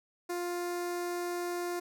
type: tone with notch filter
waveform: sawtooth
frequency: 351.1 Hz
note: F4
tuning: 9 cents sharp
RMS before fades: -35 dBFS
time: 0.29-1.8 s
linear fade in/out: 10 ms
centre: 3100 Hz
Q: 1.5
effects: none